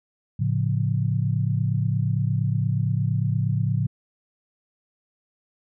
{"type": "chord", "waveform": "sine", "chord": "A augmented", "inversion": "none", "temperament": "equal", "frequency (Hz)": [110, 138.59, 174.61], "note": ["A2", "C#3", "E#3"], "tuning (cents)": [0, 0, 0], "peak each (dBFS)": [-23, -24, -28], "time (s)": [0.39, 3.87], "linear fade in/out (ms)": 10, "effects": []}